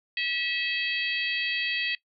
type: harmonic tone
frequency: 648 Hz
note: E5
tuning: 30 cents flat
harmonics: 3 / 4 / 5 / 6 / 7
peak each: -32 / -30 / -32 / -38 / -37 dBFS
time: 0.17-1.95 s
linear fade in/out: 2 ms
effects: noise-tail reverb RT60 0.1 s tail -19 dB re dry